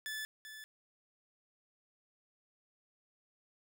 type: tone with echo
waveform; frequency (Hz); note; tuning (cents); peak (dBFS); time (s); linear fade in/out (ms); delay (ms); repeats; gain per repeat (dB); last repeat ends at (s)
sawtooth; 1738; A6; -22; -35; 0.06-0.25; 0; 390; 1; -9; 0.64
effects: none